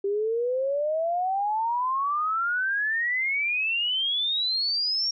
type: exponential sweep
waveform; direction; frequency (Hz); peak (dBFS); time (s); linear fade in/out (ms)
sine; up; 392 to 5610; -23; 0.04-5.11; 5
effects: none